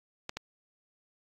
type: clicks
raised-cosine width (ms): 0.2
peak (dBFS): -18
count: 2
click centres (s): 0.294 / 0.37
effects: AAC 32 kbps